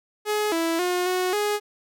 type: tone with pitch steps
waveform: sawtooth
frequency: 421.6 / 330.3 / 359.1 / 366.3 / 416 Hz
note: G#4 / E4 / F4 / F#4 / G#4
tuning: +26 / +4 / +48 / -17 / +3 cents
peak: -18 dBFS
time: 0.25-1.6 s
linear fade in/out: 50 ms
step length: 270 ms
effects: none